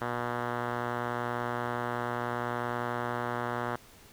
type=tone with low-pass filter; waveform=5% pulse; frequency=120.7 Hz; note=B2; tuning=39 cents flat; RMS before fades=-33 dBFS; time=0.01-3.76 s; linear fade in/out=5 ms; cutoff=1700 Hz; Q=1.2; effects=pink hiss -55 dBFS RMS until 4.12 s